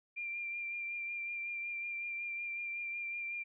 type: tone with vibrato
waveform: sine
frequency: 2381 Hz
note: D7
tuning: 23 cents sharp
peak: -37 dBFS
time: 0.16-3.44 s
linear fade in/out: 20 ms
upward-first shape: sine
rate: 5.4 Hz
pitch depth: 21 cents each way
effects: none